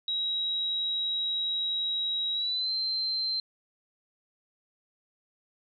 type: tone with pitch glide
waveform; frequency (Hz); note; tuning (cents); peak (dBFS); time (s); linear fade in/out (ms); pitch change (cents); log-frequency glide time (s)
sine; 3843 to 4119; B7 to C8; -48 to -28; -27; 0.08-3.4; 2; +120; 2.33-2.72
effects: none